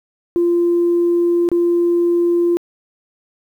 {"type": "tone with dropouts", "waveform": "sine", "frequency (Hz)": 345.6, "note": "F4", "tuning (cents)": -18, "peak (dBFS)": -11, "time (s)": [0.36, 2.57], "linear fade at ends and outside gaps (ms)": 0, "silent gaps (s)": [1.489, 1.516], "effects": ["tanh soft clip ceiling -8 dBFS", "8-bit"]}